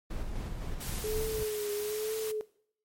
brown noise with tremolo, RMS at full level -35 dBFS, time 0.1-1.44 s, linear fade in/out 10 ms, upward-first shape square, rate 3.9 Hz, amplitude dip 30%
white noise, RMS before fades -41 dBFS, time 0.8-2.32 s, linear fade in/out 10 ms
sine tone with vibrato, 426.2 Hz, G#4, 45 cents sharp, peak -31 dBFS, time 1.04-2.41 s, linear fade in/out 0 ms, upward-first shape triangle, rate 1.1 Hz, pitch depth 57 cents each way
effects noise-tail reverb RT60 0.6 s tail -18 dB re dry + MP3 64 kbps

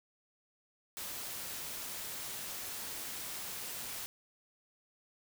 white noise, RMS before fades -42 dBFS, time 0.97-4.06 s, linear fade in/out 0 ms, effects none

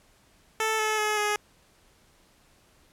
10% pulse tone with pitch steps, 440 / 432.4 / 425 / 417.7 Hz, A4 / A4 / G#4 / G#4, 0 / -30 / +40 / +10 cents, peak -16 dBFS, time 0.6-1.36 s, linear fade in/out 2 ms, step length 190 ms, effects pink hiss -61 dBFS RMS until 2.92 s + low-pass 12000 Hz 12 dB/octave

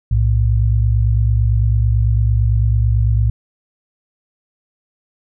sine tone pair together, 61.5 / 110.47 Hz, B1 / A2, -7 / +7 cents, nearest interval minor seventh, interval 1014 cents, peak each -14 dBFS, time 0.11-3.3 s, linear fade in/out 5 ms, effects none

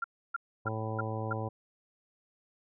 sine tone bursts, 1383 Hz, F6, 17 cents flat, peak -29 dBFS, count 5, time 0.02-1.33 s, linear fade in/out 5 ms, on 22 ms, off 300 ms
harmonic tone, 110 Hz, A2, in tune, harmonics 1 / 2 / 3 / 4 / 5 / 6 / 7 / 8 / 9, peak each -35 / -43 / -43 / -42 / -41 / -51 / -42 / -50 / -44 dBFS, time 0.65-1.49 s, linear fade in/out 10 ms
effects none

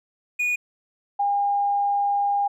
triangle / sine tone pair in turn, 2457 / 808.2 Hz, D#7 / G#5, -22 / -47 cents, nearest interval octave + perfect fifth, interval 1925 cents, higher first, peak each -19 dBFS, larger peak neither, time 0.39-0.56 / 1.19-2.48 s, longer second, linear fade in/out 10 ms, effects none

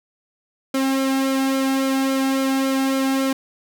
sawtooth tone with flanger, 267.9 Hz, C4, 41 cents sharp, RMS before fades -20 dBFS, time 0.74-3.33 s, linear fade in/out 5 ms, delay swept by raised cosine 1.1 to 1.73 ms, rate 3.6 Hz, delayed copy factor -0.65, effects none

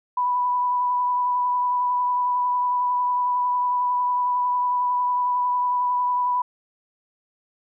sine tone with vibrato, 987.8 Hz, B5, in tune, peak -19 dBFS, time 0.17-6.42 s, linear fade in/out 5 ms, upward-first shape triangle, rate 11 Hz, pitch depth 16 cents each way, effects none

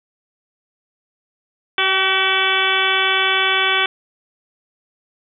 harmonic tone with a mistuned harmonic, 380.8 Hz, F#4, 50 cents sharp, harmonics 1 / 2 / 3 / 4 / 5 / 6 / 7 / 8 / 9, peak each -26 / -26 / -23 / -21 / -26 / -21 / -25 / -23 / -22 dBFS, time 1.78-3.86 s, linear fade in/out 2 ms, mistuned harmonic 2, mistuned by +29 cents, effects none

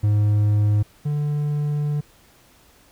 triangle tone pair in turn, 104.5 / 147.52 Hz, G#2 / D3, +11 / +8 cents, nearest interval tritone, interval 597 cents, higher second, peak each -13 / -18 dBFS, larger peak first, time 0.03-0.83 / 1.05-2.01 s, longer second, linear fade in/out 10 ms, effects pink hiss -54 dBFS RMS until 2.91 s

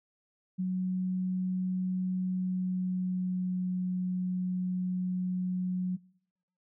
sine tone with pitch glide, 184.6 to 182.69 Hz, F#3 to F#3, -4 to -22 cents, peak -28 dBFS, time 0.58-5.97 s, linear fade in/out 20 ms, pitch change -18 cents, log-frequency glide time 2.2-3.71 s, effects noise-tail reverb RT60 0.8 s tail -24 dB re dry

